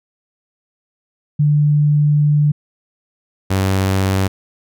sine / sawtooth tone pair in turn, 148 / 95.83 Hz, D3 / G2, +14 / -39 cents, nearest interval minor sixth, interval 753 cents, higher first, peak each -10 dBFS, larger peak neither, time 1.39-2.52 / 3.5-4.28 s, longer first, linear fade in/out 10 ms, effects none

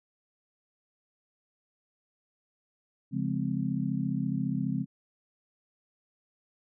sine chord, Db major seventh, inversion none, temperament just, 138.59 / 173.24 / 207.9 / 259.9 Hz, Db3 / F3 / Ab3 / C4, 0 / -14 / +2 / -11 cents, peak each -33 dBFS, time 3.11-4.86 s, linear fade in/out 50 ms, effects none

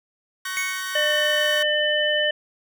sawtooth chord, F# major, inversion second, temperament equal with one note detuned, 1108.7 / 1515.4 / 1864.7 Hz, C#6 / F#6 / A#6, 0 / +41 / 0 cents, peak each -30 / -27 / -28 dBFS, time 0.45-1.63 s, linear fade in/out 5 ms
square tone with exponential decay, 2214 Hz, C#7, 3 cents flat, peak -22 dBFS, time 0.57-1.13 s, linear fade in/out 0 ms, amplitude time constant 120 ms
harmonic tone, 601 Hz, D5, 40 cents sharp, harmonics 1 / 3 / 5, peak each -23 / -23 / -23 dBFS, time 0.95-2.31 s, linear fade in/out 5 ms
effects none

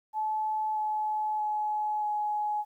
sine tone with pitch steps, 863 / 855.6 / 848.2 / 840.9 Hz, A5 / A5 / G#5 / G#5, -34 / -49 / +36 / +21 cents, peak -27 dBFS, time 0.13-2.65 s, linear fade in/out 50 ms, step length 630 ms, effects 11-bit

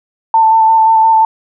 sine tone with vibrato, 890 Hz, A5, 20 cents sharp, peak -5 dBFS, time 0.34-1.25 s, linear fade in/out 2 ms, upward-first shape square, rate 5.7 Hz, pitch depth 14 cents each way, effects none

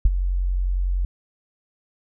sine tone with ADSR envelope, 45.42 Hz, F#1, 31 cents flat, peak -8 dBFS, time 0.05-1.05 s, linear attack 5 ms, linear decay 30 ms, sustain -11 dB, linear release 3 ms, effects none

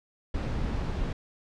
brown noise, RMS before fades -30 dBFS, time 0.34-1.13 s, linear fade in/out 5 ms, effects low-pass 5000 Hz 12 dB/octave

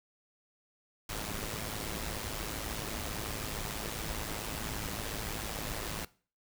pink noise with amplitude modulation, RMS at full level -35 dBFS, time 1.09-6.05 s, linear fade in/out 5 ms, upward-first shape sine, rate 107 Hz, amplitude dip 65%, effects noise-tail reverb RT60 0.4 s tail -20 dB re dry

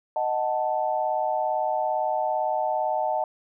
sine chord, D# diminished, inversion none, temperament equal, 622.3 / 740 / 880 Hz, D#5 / F#5 / A5, 0 / 0 / 0 cents, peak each -27 dBFS, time 0.16-3.24 s, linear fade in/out 2 ms, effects none

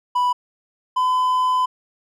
triangle tone pair in turn, 987.8 / 1012.1 Hz, B5 / B5, 0 / +42 cents, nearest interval unison, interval 42 cents, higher second, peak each -14 dBFS, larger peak neither, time 0.15-0.33 / 0.96-1.66 s, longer second, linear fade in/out 10 ms, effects none

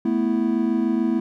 triangle chord, A suspended second, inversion none, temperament equal, 220 / 246.9 / 329.6 Hz, A3 / B3 / E4, 0 / 0 / 0 cents, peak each -21 dBFS, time 0.05-1.2 s, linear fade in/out 5 ms, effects none

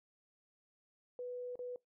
sine tone with dropouts, 493.9 Hz, B4, in tune, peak -40 dBFS, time 1.19-1.76 s, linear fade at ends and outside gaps 1 ms, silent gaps 1.556-1.591 s, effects noise-tail reverb RT60 0.2 s tail -25 dB re dry

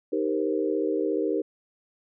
sine chord, C minor seventh, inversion first, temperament equal, 311.1 / 392 / 466.2 / 523.3 Hz, Eb4 / G4 / Bb4 / C5, 0 / 0 / 0 / 0 cents, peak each -28 / -28 / -28 / -33 dBFS, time 0.12-1.42 s, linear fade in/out 10 ms, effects none

